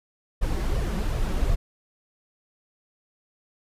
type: noise with flanger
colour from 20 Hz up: brown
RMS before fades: -24 dBFS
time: 0.41-1.56 s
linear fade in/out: 20 ms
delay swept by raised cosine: 1.6 to 5.4 ms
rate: 2.7 Hz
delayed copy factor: +0.6
effects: resampled to 32000 Hz